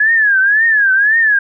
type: tone with vibrato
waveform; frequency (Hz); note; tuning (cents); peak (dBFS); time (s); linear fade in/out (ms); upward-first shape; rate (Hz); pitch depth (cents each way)
sine; 1679; G#6; +18; -8; 0-1.39; 5; triangle; 1.9; 180
effects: none